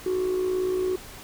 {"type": "tone with amplitude modulation", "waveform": "sine", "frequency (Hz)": 370, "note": "F#4", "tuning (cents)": 0, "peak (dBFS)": -18, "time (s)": [0.06, 0.96], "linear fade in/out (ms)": 5, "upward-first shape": "sine", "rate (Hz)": 57.6, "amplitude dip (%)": 60, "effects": ["tanh soft clip ceiling -20 dBFS", "pink hiss -43 dBFS RMS until 1.23 s"]}